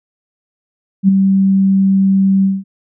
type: tone with ADSR envelope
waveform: sine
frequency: 193.5 Hz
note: G3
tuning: 22 cents flat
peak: -3 dBFS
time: 1.03-2.64 s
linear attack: 54 ms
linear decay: 9 ms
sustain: -5 dB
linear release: 200 ms
effects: none